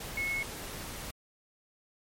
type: tone in noise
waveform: sine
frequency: 2186 Hz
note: C#7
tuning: 25 cents flat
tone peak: -30 dBFS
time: 0.17-0.43 s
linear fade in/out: 5 ms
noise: pink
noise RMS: -41 dBFS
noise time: 0-1.11 s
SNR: +8 dB
effects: MP3 64 kbps